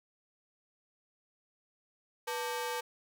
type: ring-modulated tone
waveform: sawtooth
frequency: 690 Hz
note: F5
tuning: 21 cents flat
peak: -27 dBFS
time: 2.27-2.81 s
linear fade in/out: 10 ms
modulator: 201 Hz
effects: none